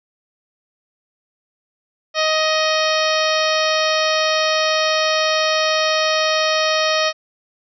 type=harmonic tone with a mistuned harmonic; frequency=626 Hz; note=D#5; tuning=10 cents sharp; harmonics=1 / 2 / 3 / 4 / 5 / 6 / 7 / 8 / 9; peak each=-19 / -22 / -24 / -25 / -26 / -27 / -27 / -28 / -29 dBFS; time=2.14-7.13 s; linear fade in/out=50 ms; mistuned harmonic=8; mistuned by=+42 cents; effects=none